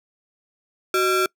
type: ring-modulated tone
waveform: square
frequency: 496.5 Hz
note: B4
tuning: 9 cents sharp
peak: -15 dBFS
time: 0.94-1.26 s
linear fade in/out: 2 ms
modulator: 869 Hz
effects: noise-tail reverb RT60 0.1 s tail -25 dB re dry